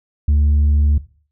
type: tone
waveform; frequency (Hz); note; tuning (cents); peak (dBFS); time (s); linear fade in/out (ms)
sine; 73.42; D2; 0; -8; 0.28-0.98; 5
effects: noise-tail reverb RT60 0.4 s tail -17 dB re dry + tanh soft clip ceiling -10 dBFS